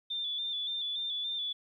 sine tone with vibrato, 3520 Hz, A7, in tune, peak -32 dBFS, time 0.1-1.53 s, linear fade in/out 10 ms, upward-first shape square, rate 3.5 Hz, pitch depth 35 cents each way, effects 12-bit

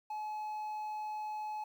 triangle tone, 853 Hz, G#5, 46 cents sharp, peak -35 dBFS, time 0.1-1.64 s, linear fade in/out 5 ms, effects 11-bit

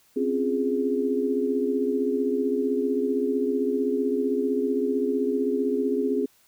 sine chord, Db major seventh, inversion third, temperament equal, 261.6 / 277.2 / 349.2 / 415.3 Hz, C4 / Db4 / F4 / Ab4, 0 / 0 / 0 / 0 cents, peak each -26 / -31 / -31 / -25 dBFS, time 0.16-6.26 s, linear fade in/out 10 ms, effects white hiss -61 dBFS RMS until 6.47 s

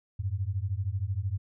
sine beating tone pair, 90.8 / 103.8 Hz, F#2 / G#2, -32 / 0 cents, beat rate 13 Hz, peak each -31 dBFS, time 0.19-1.38 s, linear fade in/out 10 ms, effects none

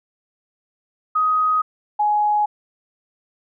sine tone pair in turn, 1255 / 837.6 Hz, D#6 / G#5, +15 / +15 cents, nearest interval perfect fifth, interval 700 cents, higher first, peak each -15 dBFS, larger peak neither, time 1.15-1.62 / 1.99-2.46 s, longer neither, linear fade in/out 10 ms, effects none

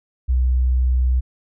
sine tone, 63 Hz, B1, 35 cents sharp, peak -14 dBFS, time 0.28-1.21 s, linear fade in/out 20 ms, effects none

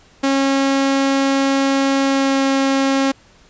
sawtooth tone with pitch glide, 272.8 to 271.2 Hz, C#4 to C#4, -28 to -38 cents, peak -10 dBFS, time 0.23-3.12 s, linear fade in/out 10 ms, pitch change -10 cents, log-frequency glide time 2.03-2.42 s, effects pink hiss -50 dBFS RMS until 3.49 s + resampled to 16000 Hz

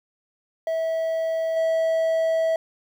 triangle tone with level steps, 650 Hz, E5, 24 cents flat, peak -20 / -17 dBFS, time 0.67-2.56 s, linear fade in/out 2 ms, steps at 1.56 s, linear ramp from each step 10 ms, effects 9-bit

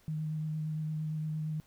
sine tone with vibrato, 155.2 Hz, D#3, 4 cents flat, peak -32 dBFS, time 0.08-1.6 s, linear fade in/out 0 ms, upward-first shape sine, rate 8.7 Hz, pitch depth 15 cents each way, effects pink hiss -65 dBFS RMS until 1.66 s

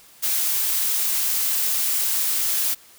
blue noise, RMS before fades -22 dBFS, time 0.22-2.75 s, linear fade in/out 20 ms, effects white hiss -50 dBFS RMS until 2.98 s

